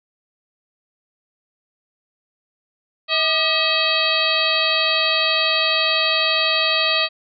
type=harmonic tone with a mistuned harmonic; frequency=642 Hz; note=E5; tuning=46 cents flat; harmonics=1 / 2 / 3 / 4 / 5 / 6 / 7; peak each=-25 / -25 / -26 / -22 / -24 / -23 / -23 dBFS; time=3.08-7.09 s; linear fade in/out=50 ms; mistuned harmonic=2; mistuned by=-99 cents; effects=none